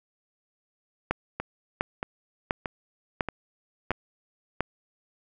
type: two click trains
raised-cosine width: 0.5 ms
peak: -15 / -9 dBFS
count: 5 / 6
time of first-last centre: 1.4-3.916 / 1.11-4.607 s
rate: 1.59 / 1.43 Hz
effects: none